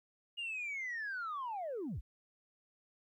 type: linear sweep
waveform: sine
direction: down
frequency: 2867 to 31.7 Hz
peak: -36 dBFS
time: 0.37-2.01 s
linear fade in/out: 20 ms
effects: tanh soft clip ceiling -35 dBFS + 13-bit